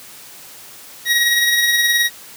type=tone with tremolo; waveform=25% pulse; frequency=1897 Hz; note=A#6; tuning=30 cents sharp; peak=-8 dBFS; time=1.05-2.1 s; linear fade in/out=50 ms; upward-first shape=sine; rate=19 Hz; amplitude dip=35%; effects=white hiss -39 dBFS RMS until 2.36 s + high-pass 80 Hz 12 dB/octave